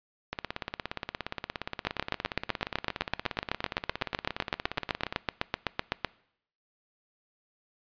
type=two click trains; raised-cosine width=0.3 ms; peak=-10 / -16 dBFS; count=34 / 83; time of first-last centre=1.87-6.047 / 0.33-5.125 s; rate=7.9 / 17.1 Hz; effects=noise-tail reverb RT60 0.7 s tail -22 dB re dry + resampled to 11025 Hz